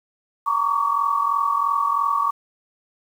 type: tone cluster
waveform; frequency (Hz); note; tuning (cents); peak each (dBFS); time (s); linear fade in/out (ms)
sine; 924 / 1123 / 1166; A#5 / C#6 / D6; -16 / +22 / -13; -27 / -20 / -23; 0.46-2.31; 10
effects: 8-bit